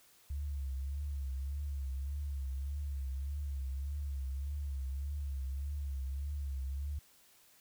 sine tone with vibrato, 69.3 Hz, C#2, in tune, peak -35 dBFS, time 0.3-6.99 s, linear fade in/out 5 ms, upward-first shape triangle, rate 1.7 Hz, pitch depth 94 cents each way, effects white hiss -64 dBFS RMS until 7.6 s

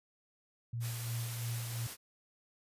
sine tone with tremolo, 117.5 Hz, A#2, 14 cents sharp, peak -34 dBFS, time 0.73-1.87 s, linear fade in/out 5 ms, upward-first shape sine, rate 2.9 Hz, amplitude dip 45%
white noise, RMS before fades -44 dBFS, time 0.8-1.97 s, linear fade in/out 50 ms
effects resampled to 32000 Hz

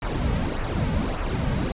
brown noise with flanger, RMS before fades -25 dBFS, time 0.02-1.72 s, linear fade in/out 2 ms, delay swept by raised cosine 0.25 to 2.95 ms, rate 1.7 Hz, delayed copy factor -0.6, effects resampled to 8000 Hz

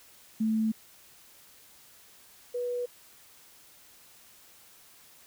sine tone pair in turn, 220 / 488.8 Hz, A3 / B4, 0 / -18 cents, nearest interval octave + major second, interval 1382 cents, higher second, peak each -24 / -29 dBFS, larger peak first, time 0.4-0.72 / 2.54-2.86 s, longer neither, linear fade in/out 10 ms, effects white hiss -56 dBFS RMS until 5.26 s

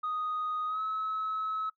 sine tone with pitch glide, 1244.5 to 1290.6 Hz, D#6 to E6, 0 to -37 cents, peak -29 dBFS, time 0.03-1.7 s, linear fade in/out 10 ms, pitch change +63 cents, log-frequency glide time 0.67-0.81 s, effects noise-tail reverb RT60 0.1 s tail -19 dB re dry + tanh soft clip ceiling -27 dBFS

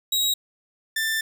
sawtooth tone pair in turn, 3823 / 1778.3 Hz, A#7 / A6, +43 / +18 cents, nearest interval octave + minor second, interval 1325 cents, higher first, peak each -17 / -19 dBFS, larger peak first, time 0.12-0.34 / 0.96-1.21 s, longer second, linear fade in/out 5 ms, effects none

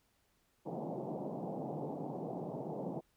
pink band-pass noise, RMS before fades -41 dBFS, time 0.65-3.01 s, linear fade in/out 20 ms, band 140 to 850 Hz, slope 48 dB/octave, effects pink hiss -75 dBFS RMS until 3.16 s

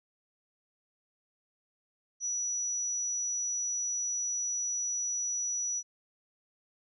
sine tone, 5880 Hz, F#8, 12 cents flat, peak -30 dBFS, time 2.2-5.83 s, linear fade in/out 50 ms, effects none

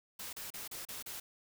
white noise bursts, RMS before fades -44 dBFS, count 6, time 0.19-1.2 s, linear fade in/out 5 ms, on 140 ms, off 34 ms, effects none

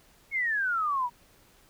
sine exponential sweep, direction down, 2217 to 940 Hz, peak -25 dBFS, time 0.31-1.1 s, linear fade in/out 50 ms, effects pink hiss -60 dBFS RMS until 1.69 s

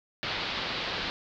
white low-pass noise, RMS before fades -33 dBFS, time 0.23-1.1 s, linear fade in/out 0 ms, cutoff 4500 Hz, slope 48 dB/octave, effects none

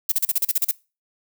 violet noise bursts, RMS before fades -19 dBFS, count 10, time 0.09-0.713 s, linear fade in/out 5 ms, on 29 ms, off 37 ms, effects noise-tail reverb RT60 0.3 s tail -23 dB re dry

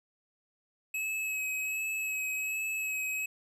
square tone with vibrato, 2568 Hz, E7, 46 cents flat, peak -32 dBFS, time 0.94-3.26 s, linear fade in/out 5 ms, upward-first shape sine, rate 1.3 Hz, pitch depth 20 cents each way, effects none

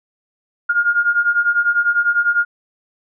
sine beating tone pair, 1411 / 1421 Hz, F6 / F6, +17 / +30 cents, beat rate 10 Hz, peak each -18 / -15 dBFS, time 0.69-2.45 s, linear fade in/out 10 ms, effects none

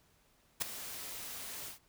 white noise with ADSR envelope, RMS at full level -30 dBFS, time 0.6-1.79 s, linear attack 21 ms, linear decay 4 ms, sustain -14 dB, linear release 120 ms, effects pink hiss -69 dBFS RMS until 1.88 s

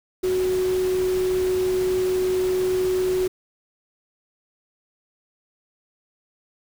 sine tone in noise, 370 Hz, F#4, in tune, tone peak -19 dBFS, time 0.23-3.28 s, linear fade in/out 10 ms, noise pink, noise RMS -35 dBFS, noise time 0.23-3.28 s, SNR +13 dB, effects none

